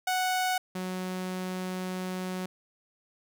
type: tone pair in turn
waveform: sawtooth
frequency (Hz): 740 / 184.49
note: F#5 / F#3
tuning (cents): 0 / -5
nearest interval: 2 octaves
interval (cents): 2405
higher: first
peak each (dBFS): -22 / -28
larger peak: first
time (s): 0.07-0.58 / 0.75-2.46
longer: second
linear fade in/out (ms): 5
effects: none